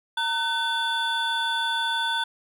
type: tone cluster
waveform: triangle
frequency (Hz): 919 / 1508 / 3467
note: A#5 / F#6 / A7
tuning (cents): -25 / +32 / -26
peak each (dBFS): -26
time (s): 0.17-2.24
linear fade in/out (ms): 5
effects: none